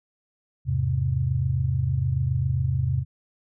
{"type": "chord", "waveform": "sine", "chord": "E augmented", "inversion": "none", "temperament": "equal with one note detuned", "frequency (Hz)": [82.84, 103.83, 130.81], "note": ["E2", "G#2", "B#2"], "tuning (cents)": [9, 0, 0], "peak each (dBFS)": [-27, -28, -23], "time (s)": [0.65, 3.05], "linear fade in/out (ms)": 50, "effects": []}